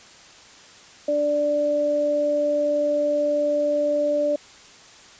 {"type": "tone pair together", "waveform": "sine", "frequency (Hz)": [293.6, 587.3], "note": ["D4", "D5"], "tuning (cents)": [0, 0], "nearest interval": "octave", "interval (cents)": 1200, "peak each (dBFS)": [-28, -19], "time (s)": [1.08, 4.36], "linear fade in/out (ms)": 5, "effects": ["white hiss -47 dBFS RMS until 5.19 s", "resampled to 16000 Hz"]}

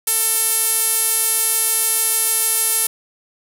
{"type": "tone with band-pass filter", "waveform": "sawtooth", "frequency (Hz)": 446.6, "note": "A4", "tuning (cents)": 26, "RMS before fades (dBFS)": -18, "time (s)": [0.07, 2.87], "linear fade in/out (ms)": 5, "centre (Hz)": 11000, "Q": 3.6, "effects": []}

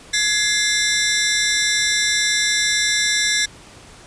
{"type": "ring-modulated tone", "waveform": "15% pulse", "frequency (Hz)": 1891, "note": "A#6", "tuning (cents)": 24, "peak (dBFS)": -7, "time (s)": [0.13, 3.46], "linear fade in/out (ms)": 10, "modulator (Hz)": 206, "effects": ["pink hiss -43 dBFS RMS until 4.06 s", "resampled to 22050 Hz"]}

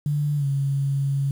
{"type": "tone with pitch glide", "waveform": "sine", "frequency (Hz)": [146.83, 138.59], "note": ["D3", "C#3"], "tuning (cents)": [0, 0], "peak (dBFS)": -20, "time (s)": [0.06, 1.31], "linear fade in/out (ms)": 2, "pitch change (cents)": -100, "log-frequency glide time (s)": [0.36, 0.46], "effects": ["8-bit"]}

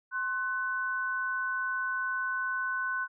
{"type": "tone pair together", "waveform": "sine", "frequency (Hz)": [1057.6, 1500], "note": ["C6", "F#6"], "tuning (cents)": [18, 23], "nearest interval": "tritone", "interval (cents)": 605, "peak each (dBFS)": [-35, -30], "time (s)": [0.11, 3.08], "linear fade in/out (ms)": 50, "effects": []}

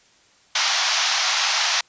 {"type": "band-pass noise", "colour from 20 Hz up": "white", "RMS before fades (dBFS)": -21, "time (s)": [0.55, 1.81], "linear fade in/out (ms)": 5, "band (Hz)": [680, 6200], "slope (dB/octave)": 48, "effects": ["white hiss -56 dBFS RMS until 1.88 s", "resampled to 16000 Hz"]}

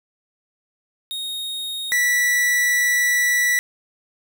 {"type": "tone pair in turn", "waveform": "45% pulse", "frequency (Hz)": [3729, 1954.4], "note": ["A#7", "B6"], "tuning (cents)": [0, -19], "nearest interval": "major seventh", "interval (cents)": 1119, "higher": "first", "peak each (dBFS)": [-26, -16], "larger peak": "second", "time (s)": [[1.11, 1.92], [1.92, 3.59]], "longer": "second", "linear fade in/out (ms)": 0, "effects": []}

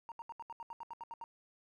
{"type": "tone bursts", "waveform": "triangle", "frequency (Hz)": 928, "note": "A#5", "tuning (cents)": -8, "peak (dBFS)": -39, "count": 12, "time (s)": [0.09, 1.24], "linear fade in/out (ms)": 0, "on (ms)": 28, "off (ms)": 74, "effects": ["tanh soft clip ceiling -38 dBFS"]}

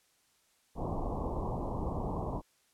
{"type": "low-pass noise", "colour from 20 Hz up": "pink", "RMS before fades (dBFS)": -35, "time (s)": [0.75, 2.42], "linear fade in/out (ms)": 50, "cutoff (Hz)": 1100, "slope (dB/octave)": 96, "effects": ["white hiss -70 dBFS RMS until 2.73 s", "low-pass 11000 Hz 12 dB/octave"]}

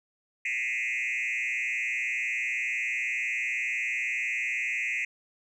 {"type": "tone with frequency modulation", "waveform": "sine", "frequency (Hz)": 2292, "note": "D7", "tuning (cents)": -43, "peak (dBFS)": -25, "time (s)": [0.45, 5.05], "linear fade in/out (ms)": 5, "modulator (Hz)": 122, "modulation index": 2.7, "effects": ["tanh soft clip ceiling -26 dBFS", "11-bit"]}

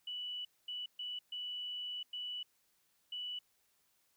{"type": "tone bursts at uneven times", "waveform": "sine", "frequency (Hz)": 2960, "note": "F#7", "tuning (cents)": 0, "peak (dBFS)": -39, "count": 6, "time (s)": [[0.07, 0.45], [0.68, 0.86], [0.99, 1.19], [1.32, 2.03], [2.13, 2.43], [3.12, 3.39]], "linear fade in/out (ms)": 5, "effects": ["white hiss -75 dBFS RMS until 4.16 s"]}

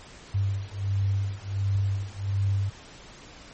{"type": "beating tone pair", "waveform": "sine", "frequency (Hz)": [98, 99.4], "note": ["G2", "G2"], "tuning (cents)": [0, 25], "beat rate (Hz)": 1.4, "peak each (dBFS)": -27, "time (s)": [0.34, 2.7], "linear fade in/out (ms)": 10, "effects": ["pink hiss -47 dBFS RMS until 3.53 s", "MP3 32 kbps"]}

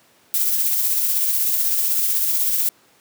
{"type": "noise with tremolo", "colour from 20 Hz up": "violet", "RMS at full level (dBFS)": -18, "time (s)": [0.34, 2.69], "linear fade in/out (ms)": 0, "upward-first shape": "triangle", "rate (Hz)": 16, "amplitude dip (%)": 35, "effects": ["pink hiss -55 dBFS RMS until 3 s", "high-pass 200 Hz 12 dB/octave"]}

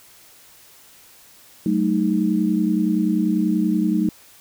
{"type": "chord", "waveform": "sine", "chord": "D# diminished", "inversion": "first", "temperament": "equal with one note detuned", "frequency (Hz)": [189.54, 220, 311.1], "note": ["F#3", "A3", "D#4"], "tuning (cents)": [42, 0, 0], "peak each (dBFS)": -21, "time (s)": [1.66, 4.09], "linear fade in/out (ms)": 2, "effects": ["white hiss -49 dBFS RMS until 4.4 s"]}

